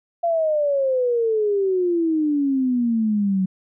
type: exponential sweep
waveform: sine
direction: down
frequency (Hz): 690 to 185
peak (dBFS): -17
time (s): 0.23-3.46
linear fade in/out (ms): 10
effects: none